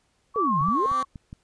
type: tone with vibrato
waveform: sine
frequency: 1110 Hz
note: C#6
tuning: 2 cents sharp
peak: -21 dBFS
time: 0.34-1.05 s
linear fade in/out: 50 ms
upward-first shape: sine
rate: 3.6 Hz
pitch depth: 88 cents each way
type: exponential two-way sweep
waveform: sine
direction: down then up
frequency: 477.5 to 134.9 to 477.5 Hz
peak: -25 dBFS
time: 0.36-0.86 s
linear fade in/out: 0 ms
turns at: 0.61 s
type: tone with exponential growth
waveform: 10% pulse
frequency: 260 Hz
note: C4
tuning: 11 cents flat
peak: -23 dBFS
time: 0.38-1.03 s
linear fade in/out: 0 ms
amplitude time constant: 140 ms
type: clicks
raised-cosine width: 5 ms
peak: -26 dBFS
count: 5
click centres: 0.611 / 0.686 / 0.916 / 1.158 / 1.329 s
effects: pink hiss -68 dBFS RMS until 1.43 s + resampled to 22050 Hz